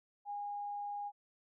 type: tone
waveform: sine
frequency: 818 Hz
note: G#5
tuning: 26 cents flat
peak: -38 dBFS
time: 0.25-1.12 s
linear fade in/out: 50 ms
effects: none